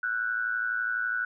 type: tone with amplitude modulation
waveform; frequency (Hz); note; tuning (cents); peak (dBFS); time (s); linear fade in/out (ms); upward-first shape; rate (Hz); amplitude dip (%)
sine; 1480; F#6; 0; -23; 0.03-1.25; 5; sine; 112; 75
effects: none